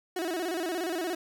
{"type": "tone with vibrato", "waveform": "30% pulse", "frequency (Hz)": 344.9, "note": "F4", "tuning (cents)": -22, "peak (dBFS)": -27, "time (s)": [0.16, 1.15], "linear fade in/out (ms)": 5, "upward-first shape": "square", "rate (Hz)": 17, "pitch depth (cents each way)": 110, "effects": []}